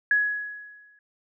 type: tone with exponential decay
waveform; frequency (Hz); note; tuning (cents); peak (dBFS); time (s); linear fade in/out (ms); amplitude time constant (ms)
sine; 1678; G#6; +17; -16; 0.11-0.99; 2; 190
effects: none